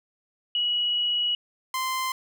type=tone pair in turn; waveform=sine / sawtooth; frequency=2919 / 1039.8 Hz; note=F#7 / C6; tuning=-24 / -11 cents; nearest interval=octave + tritone; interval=1787 cents; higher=first; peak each=-22 dBFS; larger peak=neither; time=0.55-1.35 / 1.74-2.12 s; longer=first; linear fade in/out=2 ms; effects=none